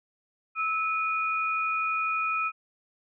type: tone pair together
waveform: sine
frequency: 1304 / 2462 Hz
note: E6 / D#7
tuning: -19 / -19 cents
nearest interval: major seventh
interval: 1100 cents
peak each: -27 / -29 dBFS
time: 0.55-2.52 s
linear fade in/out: 50 ms
effects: none